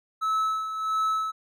triangle tone with tremolo, 1300 Hz, E6, 24 cents flat, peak -20 dBFS, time 0.21-1.32 s, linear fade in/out 20 ms, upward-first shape sine, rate 1.5 Hz, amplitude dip 60%, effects none

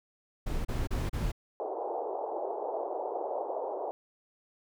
brown noise bursts, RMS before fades -31 dBFS, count 4, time 0.46-1.319 s, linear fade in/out 10 ms, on 190 ms, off 33 ms
white band-pass noise, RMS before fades -35 dBFS, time 1.6-3.91 s, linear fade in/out 0 ms, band 370 to 850 Hz, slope 48 dB/octave
effects none

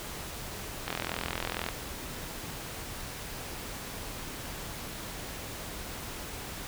click train, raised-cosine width 0.3 ms, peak -15 dBFS, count 35, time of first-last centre 0.88-1.688 s, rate 42.1 Hz, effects pink hiss -40 dBFS RMS until 6.67 s

